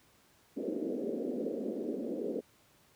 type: band-pass noise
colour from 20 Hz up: pink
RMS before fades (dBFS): -36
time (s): 0.56-2.41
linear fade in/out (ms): 20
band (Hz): 220 to 540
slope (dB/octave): 48
effects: pink hiss -65 dBFS RMS until 2.95 s + high-pass 80 Hz 12 dB/octave